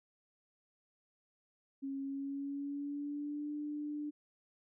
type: tone with pitch glide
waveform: sine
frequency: 273.3 to 296.3 Hz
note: C#4 to D4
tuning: -24 to +15 cents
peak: -37 dBFS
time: 1.82-4.11 s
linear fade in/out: 20 ms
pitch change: +139 cents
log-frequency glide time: 2.01-3.52 s
effects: none